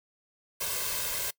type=noise with comb filter; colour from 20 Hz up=white; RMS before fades=-32 dBFS; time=0.6-1.31 s; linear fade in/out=10 ms; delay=1.9 ms; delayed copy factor=+0.75; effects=noise-tail reverb RT60 0.1 s tail -23 dB re dry